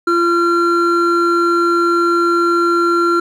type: tone pair together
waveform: triangle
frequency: 343.2 / 1371 Hz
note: F4 / F6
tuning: -30 / -32 cents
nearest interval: 2 octaves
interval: 2398 cents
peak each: -12 / -12 dBFS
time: 0.07-3.2 s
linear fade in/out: 5 ms
effects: none